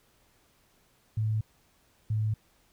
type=tone pair in turn; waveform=sine; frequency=108.8 / 108.11 Hz; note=A2 / A2; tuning=-19 / -30 cents; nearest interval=unison; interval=11 cents; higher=first; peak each=-25 dBFS; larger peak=neither; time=1.17-1.41 / 2.1-2.34 s; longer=neither; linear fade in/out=5 ms; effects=pink hiss -66 dBFS RMS until 2.72 s